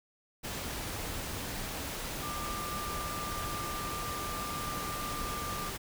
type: tone in noise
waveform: sine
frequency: 1190 Hz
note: D6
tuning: 22 cents sharp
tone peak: -38 dBFS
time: 2.22-5.71 s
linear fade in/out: 20 ms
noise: pink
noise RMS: -38 dBFS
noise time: 0.43-5.78 s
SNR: -3 dB
effects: none